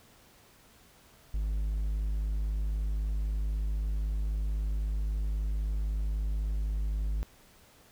triangle tone, 51.91 Hz, G#1, in tune, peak -26 dBFS, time 1.34-7.23 s, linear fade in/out 0 ms, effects pink hiss -59 dBFS RMS until 7.91 s

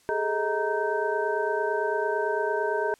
sine tone cluster, 405.2 / 434.1 / 631 / 934 / 1547 Hz, G#4 / A4 / D#5 / A#5 / G6, -43 / -23 / +24 / +3 / -23 cents, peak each -30 / -29 / -31 / -30 / -32 dBFS, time 0.09-2.94 s, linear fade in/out 0 ms, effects white hiss -61 dBFS RMS until 2.99 s + low-pass 10000 Hz 12 dB/octave

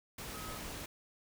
sine tone in noise, 1273 Hz, D#6, 39 cents sharp, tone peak -48 dBFS, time 0.34-0.58 s, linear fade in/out 5 ms, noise pink, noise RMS -44 dBFS, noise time 0.18-0.86 s, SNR -7 dB, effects none

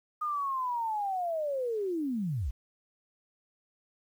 sine linear sweep, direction down, 1235 to 49 Hz, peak -29 dBFS, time 0.21-2.51 s, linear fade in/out 10 ms, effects 10-bit

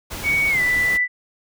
pink noise, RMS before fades -31 dBFS, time 0.1-0.98 s, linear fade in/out 20 ms
sine tone with pitch glide, 2238 to 1982.3 Hz, C#7 to B6, +16 to +6 cents, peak -16 dBFS, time 0.23-1.08 s, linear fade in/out 50 ms, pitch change -210 cents, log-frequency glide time 0.49-0.61 s
effects none

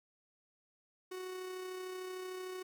45% pulse tone with amplitude modulation, 370 Hz, F#4, in tune, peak -40 dBFS, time 1.11-2.63 s, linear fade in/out 10 ms, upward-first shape sine, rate 33.3 Hz, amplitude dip 30%, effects none

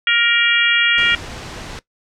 harmonic tone, 470 Hz, A#4, 14 cents sharp, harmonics 3 / 4 / 5 / 6 / 7, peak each -19 / -19 / -19 / -19 / -19 dBFS, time 0.07-1.15 s, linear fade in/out 2 ms
pink noise, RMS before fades -31 dBFS, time 0.98-1.79 s, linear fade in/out 0 ms
effects noise-tail reverb RT60 0.1 s tail -18 dB re dry + low-pass 6000 Hz 12 dB/octave

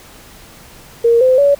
sine tone with pitch steps, 466.2 / 514.3 / 567.4 Hz, A#4 / C5 / C#5, 0 / -30 / +40 cents, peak -7 dBFS, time 1.04-1.55 s, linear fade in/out 10 ms, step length 170 ms, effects pink hiss -40 dBFS RMS until 1.59 s

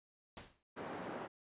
pink noise with exponential decay, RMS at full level -46 dBFS, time 0.37-0.63 s, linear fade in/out 1 ms, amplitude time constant 56 ms
pink band-pass noise, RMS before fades -45 dBFS, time 0.76-1.28 s, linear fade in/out 20 ms, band 240 to 1400 Hz, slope 12 dB/octave
effects resampled to 8000 Hz

